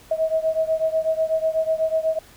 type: beating tone pair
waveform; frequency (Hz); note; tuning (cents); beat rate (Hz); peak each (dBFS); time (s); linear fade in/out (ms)
sine; 637 / 645.1; D#5 / E5; +41 / -38; 8.1; -21 / -23; 0.11-2.19; 5
effects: pink hiss -49 dBFS RMS until 2.36 s